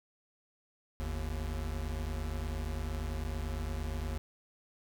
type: tone pair together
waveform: square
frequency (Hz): 49.03 / 77.78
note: G1 / D#2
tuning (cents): +1 / 0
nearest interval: minor sixth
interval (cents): 799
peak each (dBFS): -38 / -37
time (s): 1-4.18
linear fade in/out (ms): 0
effects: none